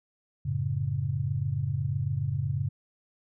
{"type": "chord", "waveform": "sine", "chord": "F# minor", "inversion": "none", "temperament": "just", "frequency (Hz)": [92.5, 111, 138.75], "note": ["F#2", "A2", "C#3"], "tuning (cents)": [0, 16, 2], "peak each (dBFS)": [-33, -31, -29], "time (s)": [0.45, 2.69], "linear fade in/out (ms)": 10, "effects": []}